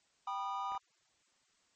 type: chord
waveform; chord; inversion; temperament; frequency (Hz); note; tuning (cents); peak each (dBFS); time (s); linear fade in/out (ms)
triangle; G augmented; none; just; 784 / 980 / 1225; G5 / B5 / D#6; 0 / -14 / -27; -39 / -38 / -38; 0.27-0.78; 5
type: clicks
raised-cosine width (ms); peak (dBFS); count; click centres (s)
0.5; -38; 2; 0.72 / 0.75
effects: white hiss -73 dBFS RMS until 1.75 s + MP3 32 kbps